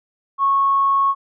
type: tone with tanh clipping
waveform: triangle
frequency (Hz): 1100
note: C#6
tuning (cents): -14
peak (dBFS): -13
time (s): 0.38-1.15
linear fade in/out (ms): 50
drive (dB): 2
effects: resampled to 8000 Hz